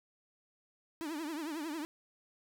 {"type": "tone with vibrato", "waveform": "45% pulse", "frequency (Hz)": 311.1, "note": "D#4", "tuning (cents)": 0, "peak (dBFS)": -37, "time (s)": [1.01, 1.85], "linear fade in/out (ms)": 0, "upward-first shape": "triangle", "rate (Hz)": 11, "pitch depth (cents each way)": 170, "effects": []}